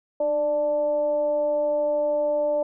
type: tone with frequency modulation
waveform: sine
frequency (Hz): 591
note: D5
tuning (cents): +11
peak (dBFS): -20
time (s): 0.2-2.63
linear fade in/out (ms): 5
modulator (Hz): 289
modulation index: 0.37
effects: none